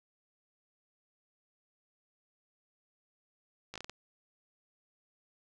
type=slowing click train; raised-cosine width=0.2 ms; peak=-25 dBFS; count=6; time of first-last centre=3.74-3.896 s; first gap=16 ms; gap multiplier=1.34; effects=none